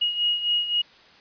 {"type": "beating tone pair", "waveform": "sine", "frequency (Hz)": [2884, 2887.8], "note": ["F#7", "F#7"], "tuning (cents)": [-45, -43], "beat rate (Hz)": 3.8, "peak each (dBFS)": [-22, -28], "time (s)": [0.01, 0.82], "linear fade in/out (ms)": 10, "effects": ["white hiss -52 dBFS RMS until 1.2 s", "resampled to 11025 Hz"]}